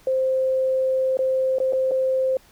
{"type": "tone with dropouts", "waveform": "sine", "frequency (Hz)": 523.3, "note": "C5", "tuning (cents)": 0, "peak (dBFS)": -18, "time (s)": [0.07, 2.37], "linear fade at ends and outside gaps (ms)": 2, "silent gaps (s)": [[1.171, 1.19], [1.585, 1.601], [1.725, 1.732], [1.911, 1.916]], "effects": ["pink hiss -54 dBFS RMS until 2.51 s"]}